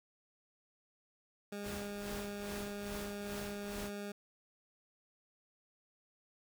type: tone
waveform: 20% pulse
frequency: 203.7 Hz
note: G#3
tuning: 33 cents flat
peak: -36 dBFS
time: 1.52-4.12 s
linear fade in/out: 5 ms
type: noise with tremolo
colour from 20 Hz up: pink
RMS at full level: -45 dBFS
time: 1.62-3.91 s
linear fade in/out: 50 ms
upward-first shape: sine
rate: 2.4 Hz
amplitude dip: 80%
effects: none